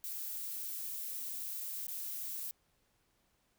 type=noise with dropouts; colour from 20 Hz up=violet; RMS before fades=-41 dBFS; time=0.04-2.51 s; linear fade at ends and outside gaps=0 ms; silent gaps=1.868-1.883 s; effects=pink hiss -75 dBFS RMS until 3.58 s